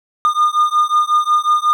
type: beating tone pair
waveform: triangle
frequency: 1213 / 1218.5 Hz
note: D#6 / D#6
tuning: -44 / -37 cents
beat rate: 5.5 Hz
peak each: -13 dBFS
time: 0.25-1.73 s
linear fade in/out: 0 ms
effects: none